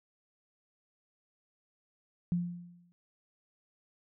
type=tone with exponential decay; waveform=sine; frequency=174.61 Hz; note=F3; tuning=in tune; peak=-25 dBFS; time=2.32-2.92 s; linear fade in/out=0 ms; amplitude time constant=130 ms; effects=none